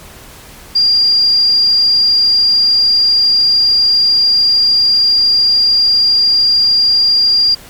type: tone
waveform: sine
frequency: 4791 Hz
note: D8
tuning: 34 cents sharp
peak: -7 dBFS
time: 0.75-7.55 s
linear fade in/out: 10 ms
effects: pink hiss -36 dBFS RMS until 7.69 s + MP3 96 kbps